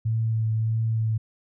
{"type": "tone with vibrato", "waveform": "sine", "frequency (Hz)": 111.5, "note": "A2", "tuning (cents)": 23, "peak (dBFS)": -21, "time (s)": [0.05, 1.18], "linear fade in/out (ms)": 10, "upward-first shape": "triangle", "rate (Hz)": 1.6, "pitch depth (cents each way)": 20, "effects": []}